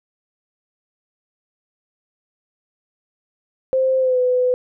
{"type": "tone with pitch glide", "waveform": "sine", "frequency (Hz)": [523.3, 501.4], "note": ["C5", "B4"], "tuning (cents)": [0, 26], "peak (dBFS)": -14, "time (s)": [3.73, 4.54], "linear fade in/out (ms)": 0, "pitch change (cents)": -74, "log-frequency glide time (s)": [3.99, 4.19], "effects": []}